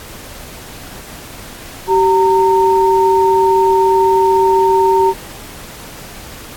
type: tone pair together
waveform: sine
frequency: 384.2 / 918 Hz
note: G4 / A#5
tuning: -35 / -27 cents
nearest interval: octave + minor third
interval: 1508 cents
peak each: -11 / -11 dBFS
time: 1.87-5.14 s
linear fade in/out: 50 ms
effects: pink hiss -33 dBFS RMS until 6.56 s + AAC 64 kbps